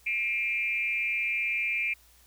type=tone with frequency modulation; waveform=sine; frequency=2371 Hz; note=D7; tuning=16 cents sharp; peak=-26 dBFS; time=0.06-1.94 s; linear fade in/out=10 ms; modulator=218 Hz; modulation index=0.76; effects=added 60 Hz sine -61 dBFS peak until 2.26 s + white hiss -60 dBFS RMS until 2.26 s